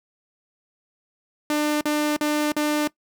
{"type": "tone bursts", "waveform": "sawtooth", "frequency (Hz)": 299.2, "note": "D4", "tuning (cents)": 32, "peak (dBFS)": -16, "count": 4, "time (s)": [1.5, 2.875], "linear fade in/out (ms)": 2, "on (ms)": 310, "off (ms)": 45, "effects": ["noise-tail reverb RT60 0.1 s tail -20 dB re dry"]}